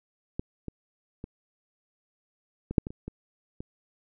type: clicks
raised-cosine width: 3 ms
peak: -17 / -22 / -24 / -20 / -6 / -21 / -27 / -23 / -24 dBFS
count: 9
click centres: 0.395 / 0.683 / 1.241 / 2.71 / 2.782 / 2.869 / 2.905 / 3.08 / 3.605 s
effects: none